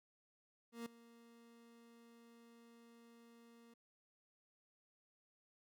30% pulse tone with ADSR envelope, 233.1 Hz, A#3, in tune, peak -40 dBFS, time 0.72-3.74 s, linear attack 140 ms, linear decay 4 ms, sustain -19 dB, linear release 6 ms, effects none

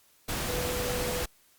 sine tone in noise, 493.9 Hz, B4, in tune, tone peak -33 dBFS, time 0.48-1.24 s, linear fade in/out 10 ms, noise pink, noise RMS -32 dBFS, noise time 0.28-1.26 s, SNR -4 dB, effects white hiss -63 dBFS RMS until 1.58 s + Opus 48 kbps

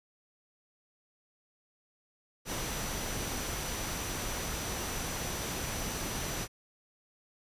sine tone in noise, 5920 Hz, F#8, in tune, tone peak -44 dBFS, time 2.45-6.48 s, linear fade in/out 50 ms, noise pink, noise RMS -36 dBFS, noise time 2.45-6.48 s, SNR -11 dB, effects resampled to 32000 Hz

